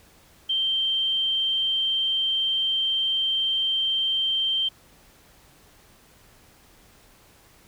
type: tone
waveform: sine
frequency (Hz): 3139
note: G7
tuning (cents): +2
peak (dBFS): -21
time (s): 0.49-4.69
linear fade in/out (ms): 10
effects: pink hiss -55 dBFS RMS until 7.67 s